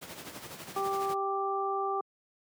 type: noise with tremolo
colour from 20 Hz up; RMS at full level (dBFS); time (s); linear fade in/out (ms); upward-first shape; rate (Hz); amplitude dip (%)
pink; -41; 0.01-1.15; 20; sine; 12; 55
type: harmonic tone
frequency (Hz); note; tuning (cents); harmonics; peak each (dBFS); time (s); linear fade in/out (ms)
392; G4; 0; 1 / 2 / 3; -33 / -33 / -33; 0.76-2.01; 5
effects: high-pass 150 Hz 12 dB/octave